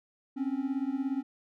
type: beating tone pair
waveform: triangle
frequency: 261.6 / 278.6 Hz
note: C4 / C#4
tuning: 0 / +9 cents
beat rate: 17 Hz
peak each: -30 dBFS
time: 0.36-1.23 s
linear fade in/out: 20 ms
effects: none